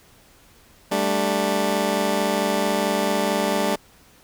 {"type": "chord", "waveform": "15% pulse", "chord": "G suspended second", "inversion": "none", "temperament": "just", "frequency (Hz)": [196, 220.5, 294], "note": ["G3", "A3", "D4"], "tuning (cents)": [0, 4, 2], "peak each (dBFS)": [-18, -19, -20], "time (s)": [0.91, 3.76], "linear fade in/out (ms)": 10, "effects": ["pink hiss -53 dBFS RMS until 4.23 s"]}